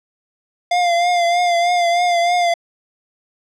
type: tone with vibrato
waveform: square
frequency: 698.5 Hz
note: F5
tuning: in tune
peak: -14 dBFS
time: 0.71-2.54 s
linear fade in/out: 5 ms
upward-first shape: triangle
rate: 3.2 Hz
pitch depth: 46 cents each way
effects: low-pass 6000 Hz 12 dB/octave